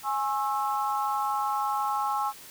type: chord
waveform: sine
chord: C# minor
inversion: second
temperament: equal with one note detuned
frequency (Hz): 830.6 / 1081.5 / 1318.5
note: G#5 / C#6 / E6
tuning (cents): 0 / -43 / 0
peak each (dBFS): -28 / -30 / -32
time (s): 0.03-2.33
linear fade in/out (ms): 50
effects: white hiss -47 dBFS RMS until 2.5 s